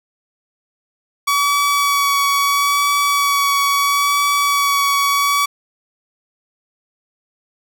sawtooth tone with vibrato, 1135 Hz, C#6, 41 cents sharp, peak -10 dBFS, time 1.27-5.46 s, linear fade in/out 10 ms, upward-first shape sine, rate 0.75 Hz, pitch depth 13 cents each way, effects none

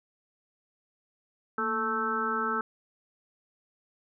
harmonic tone with a mistuned harmonic, 220 Hz, A3, in tune, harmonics 1 / 2 / 4 / 5 / 6 / 7, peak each -36 / -35 / -38 / -38 / -29 / -35 dBFS, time 1.58-2.61 s, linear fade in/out 2 ms, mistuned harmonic 1, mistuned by +86 cents, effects none

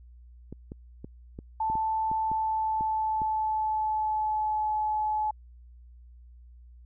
clicks, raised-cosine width 3 ms, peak -26 dBFS, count 10, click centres 0.526 / 0.719 / 1.045 / 1.389 / 1.7 / 1.754 / 2.115 / 2.316 / 2.809 / 3.218 s
sine tone with pitch glide, 880 to 856.4 Hz, A5 to A5, 0 to -47 cents, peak -25 dBFS, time 1.6-5.31 s, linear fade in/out 5 ms, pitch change -47 cents, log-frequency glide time 2.19-4.69 s
effects added 60 Hz sine -48 dBFS peak until 6.85 s

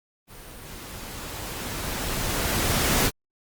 pink noise with level ramp, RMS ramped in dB -44 to -20 dBFS, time 0.27-3.11 s, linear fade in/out 50 ms, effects Opus 32 kbps

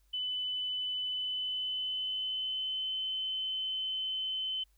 sine tone with pitch glide, 3004 to 3055 Hz, F#7 to G7, +26 to -45 cents, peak -32 dBFS, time 0.13-4.64 s, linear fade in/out 10 ms, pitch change +29 cents, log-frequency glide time 1.02-2.95 s, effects added 50 Hz sine -65 dBFS peak until 4.77 s + white hiss -75 dBFS RMS until 4.77 s

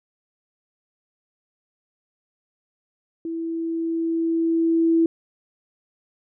sine tone with level ramp, 329.6 Hz, E4, in tune, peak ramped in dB -26 to -14 dBFS, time 3.25-5.06 s, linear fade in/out 2 ms, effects none

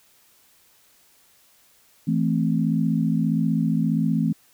sine chord, A minor, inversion second, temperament equal, 164.81 / 220 / 261.6 Hz, E3 / A3 / C4, 0 / 0 / 0 cents, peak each -22 / -23 / -25 dBFS, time 2.07-4.33 s, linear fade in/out 10 ms, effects white hiss -58 dBFS RMS until 4.53 s

